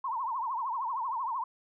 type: tone with vibrato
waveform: sine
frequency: 987.8 Hz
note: B5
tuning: in tune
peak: -30 dBFS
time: 0.04-1.44 s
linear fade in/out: 5 ms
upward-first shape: triangle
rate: 13 Hz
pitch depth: 220 cents each way
effects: none